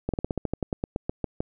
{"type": "slowing click train", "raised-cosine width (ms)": 2, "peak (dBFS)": -13, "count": 15, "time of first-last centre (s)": [0.09, 1.405], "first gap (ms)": 47, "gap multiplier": 1.1, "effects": []}